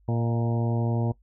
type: harmonic tone with a mistuned harmonic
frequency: 116.54 Hz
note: A#2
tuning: in tune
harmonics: 1 / 2 / 3 / 4 / 5 / 6 / 7 / 8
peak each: -24 / -30 / -34 / -36 / -38 / -40 / -41 / -42 dBFS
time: 0.08-1.12 s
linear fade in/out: 5 ms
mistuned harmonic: 5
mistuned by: +34 cents
effects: noise-tail reverb RT60 0.1 s tail -19 dB re dry + added 50 Hz sine -57 dBFS peak until 1.22 s